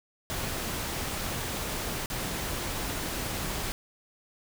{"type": "noise with dropouts", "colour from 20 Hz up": "pink", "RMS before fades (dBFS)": -33, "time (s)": [0.3, 3.72], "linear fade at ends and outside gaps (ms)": 0, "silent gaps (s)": [2.059, 2.101], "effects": []}